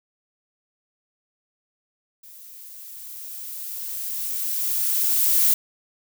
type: noise with level ramp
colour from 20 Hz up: violet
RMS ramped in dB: -45 to -17 dBFS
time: 2.23-5.54 s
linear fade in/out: 5 ms
effects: none